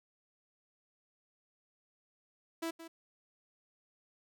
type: tone with echo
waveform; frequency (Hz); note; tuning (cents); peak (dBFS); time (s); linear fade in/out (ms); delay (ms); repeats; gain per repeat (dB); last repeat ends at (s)
sawtooth; 329.6; E4; 0; -31; 2.62-2.71; 10; 170; 1; -12; 2.88
effects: none